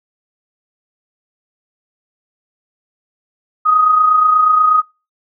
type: tone with amplitude modulation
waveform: sine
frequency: 1251 Hz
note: D#6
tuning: 9 cents sharp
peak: -6 dBFS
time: 3.65-4.82 s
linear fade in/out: 20 ms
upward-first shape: sine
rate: 28.3 Hz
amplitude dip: 45%
effects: noise-tail reverb RT60 0.3 s tail -26 dB re dry